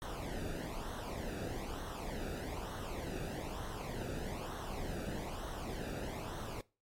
brown noise with flanger, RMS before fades -41 dBFS, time 0.02-6.61 s, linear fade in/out 0 ms, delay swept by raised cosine 0.41 to 0.96 ms, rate 1.1 Hz, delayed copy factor -0.7, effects noise-tail reverb RT60 0.3 s tail -21 dB re dry + MP3 64 kbps

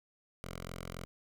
5% pulse tone with notch filter, 43.65 Hz, F1, in tune, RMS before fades -44 dBFS, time 0.44-1.05 s, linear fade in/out 0 ms, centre 320 Hz, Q 1.2, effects none

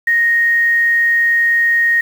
sine tone with quantisation, 1864.7 Hz, A#6, in tune, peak -10 dBFS, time 0.07-2.01 s, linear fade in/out 5 ms, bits 6, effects none

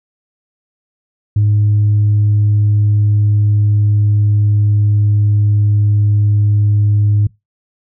sine tone with pitch glide, 104.4 to 103.8 Hz, G#2 to G#2, +10 to 0 cents, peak -7 dBFS, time 1.36-7.27 s, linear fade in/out 5 ms, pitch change -10 cents, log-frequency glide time 1.98-5.85 s, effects noise-tail reverb RT60 0.2 s tail -23 dB re dry + tanh soft clip ceiling -6 dBFS

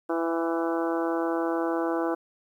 harmonic tone with a mistuned harmonic, 166.3 Hz, E3, 16 cents sharp, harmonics 2 / 3 / 4 / 5 / 6 / 7 / 8 / 9, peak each -27 / -31 / -33 / -35 / -37 / -38 / -39 / -40 dBFS, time 0.09-2.15 s, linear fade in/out 10 ms, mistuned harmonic 5, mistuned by -15 cents, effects 10-bit

